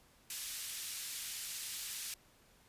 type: band-pass noise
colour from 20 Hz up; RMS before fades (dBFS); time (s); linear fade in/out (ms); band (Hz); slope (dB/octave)
white; -43; 0.3-2.14; 2; 2300 to 12000; 12
effects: pink hiss -66 dBFS RMS until 2.68 s + resampled to 32000 Hz